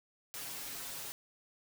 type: noise with comb filter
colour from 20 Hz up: white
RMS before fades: -43 dBFS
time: 0.34-1.12 s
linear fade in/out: 0 ms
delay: 7.2 ms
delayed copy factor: +0.85
effects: none